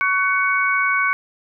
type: tone cluster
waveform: sine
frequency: 1121 / 1504 / 2232 Hz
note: C#6 / F#6 / C#7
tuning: +19 / +28 / +11 cents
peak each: -21 / -20 / -20 dBFS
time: 0.01-1.13 s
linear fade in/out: 0 ms
effects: none